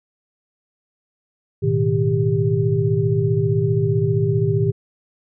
sine tone cluster, 107.9 / 123.2 / 155.7 / 396 Hz, A2 / B2 / D#3 / G4, -33 / -4 / +2 / +18 cents, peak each -21 dBFS, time 1.62-4.72 s, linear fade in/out 20 ms, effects none

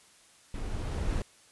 brown noise with level ramp, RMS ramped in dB -36 to -29 dBFS, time 0.54-1.22 s, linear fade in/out 2 ms, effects white hiss -59 dBFS RMS until 1.51 s + resampled to 24000 Hz

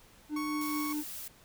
triangle tone with tremolo, 300.2 Hz, D4, 38 cents sharp, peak -29 dBFS, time 0.29-1.04 s, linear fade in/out 50 ms, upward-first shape triangle, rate 4.6 Hz, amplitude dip 30%
30% pulse tone, 1108.7 Hz, C#6, in tune, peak -34 dBFS, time 0.36-0.93 s, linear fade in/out 5 ms
blue noise, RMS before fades -42 dBFS, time 0.61-1.28 s, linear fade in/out 2 ms
effects pink hiss -59 dBFS RMS until 1.44 s

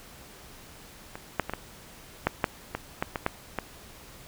clicks, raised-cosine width 0.5 ms, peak -22 / -8 / -17 / -15 / -7 / -7 / -14 / -11 / -14 / -9 / -13 dBFS, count 11, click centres 1.155 / 1.397 / 1.496 / 1.536 / 2.27 / 2.442 / 2.75 / 3.025 / 3.158 / 3.264 / 3.587 s, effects pink hiss -49 dBFS RMS until 4.27 s

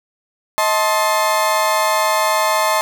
35% pulse chord, A diminished, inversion second, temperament just, 633.6 / 880 / 1056 Hz, Eb5 / A5 / C6, +31 / 0 / +16 cents, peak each -17 dBFS, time 0.58-2.81 s, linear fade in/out 0 ms, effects 7-bit

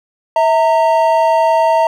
triangle tone pair together, 649.8 / 919 Hz, E5 / A#5, -25 / -25 cents, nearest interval tritone, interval 600 cents, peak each -10 dBFS, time 0.36-1.87 s, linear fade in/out 2 ms, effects none

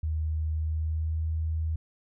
sine tone with pitch glide, 78.3 to 79.76 Hz, D#2 to D#2, +11 to +43 cents, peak -26 dBFS, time 0.03-1.76 s, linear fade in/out 5 ms, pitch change +32 cents, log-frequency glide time 0.53-1.28 s, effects none

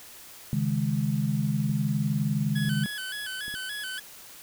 sine chord, C# suspended second, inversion none, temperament equal with one note detuned, 135.97 / 155.56 / 207.7 Hz, C#3 / D#3 / G#3, -33 / 0 / 0 cents, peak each -28 dBFS, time 0.53-2.86 s, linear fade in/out 0 ms
clicks, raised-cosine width 3 ms, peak -32 dBFS, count 5, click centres 1.695 / 2.651 / 2.684 / 3.481 / 3.541 s
25% pulse tone with vibrato, 1599 Hz, G6, 34 cents sharp, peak -29 dBFS, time 2.55-4 s, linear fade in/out 10 ms, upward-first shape square, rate 3.5 Hz, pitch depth 87 cents each way
effects white hiss -47 dBFS RMS until 4.42 s

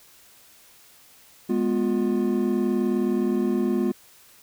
triangle chord, F diminished, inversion first, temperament equal with one note detuned, 207.7 / 246.9 / 355.1 Hz, Ab3 / Cb4 / F4, 0 / 0 / +29 cents, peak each -23 dBFS, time 1.49-3.92 s, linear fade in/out 10 ms, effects white hiss -53 dBFS RMS until 4.42 s

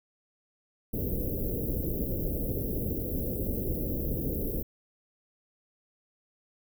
pink band-stop noise, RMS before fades -31 dBFS, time 0.93-4.63 s, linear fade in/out 10 ms, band 540 to 13000 Hz, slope 48 dB/octave, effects none

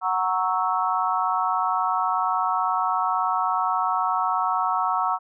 sine chord, F# dominant seventh, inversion none, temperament equal with one note detuned, 740 / 932.3 / 1108.7 / 1310.9 Hz, F#5 / A#5 / C#6 / E6, 0 / 0 / 0 / -10 cents, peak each -26 dBFS, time 0.01-5.19 s, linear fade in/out 50 ms, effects none

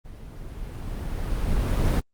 brown noise with level ramp, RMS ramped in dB -42 to -18 dBFS, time 0.04-2.01 s, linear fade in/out 20 ms, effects Opus 24 kbps

